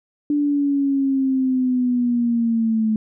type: linear sweep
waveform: sine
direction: down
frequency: 294 to 216.3 Hz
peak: -16 dBFS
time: 0.3-2.96 s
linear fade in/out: 2 ms
effects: none